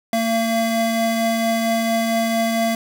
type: tone pair together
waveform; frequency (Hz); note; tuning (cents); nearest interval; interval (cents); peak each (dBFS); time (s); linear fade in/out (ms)
square; 227.8 / 679; A#3 / F5; -40 / -49; octave + perfect fifth; 1891; -21; 0.13-2.75; 2
effects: none